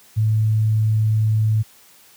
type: tone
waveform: sine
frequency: 108.9 Hz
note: A2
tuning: 17 cents flat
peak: -14 dBFS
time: 0.16-1.63 s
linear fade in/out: 20 ms
effects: white hiss -50 dBFS RMS until 2.16 s + high-pass 60 Hz 12 dB/octave